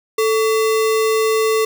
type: tone with sample-and-hold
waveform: sine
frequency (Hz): 440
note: A4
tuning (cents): 0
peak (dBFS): -13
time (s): 0.18-1.65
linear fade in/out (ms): 5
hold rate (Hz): 1575
effects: none